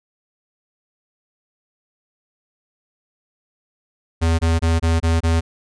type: tone bursts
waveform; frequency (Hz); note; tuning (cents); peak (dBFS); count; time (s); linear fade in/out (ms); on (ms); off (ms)
square; 82.41; E2; 0; -15; 6; 4.21-5.41; 20; 180; 24
effects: resampled to 22050 Hz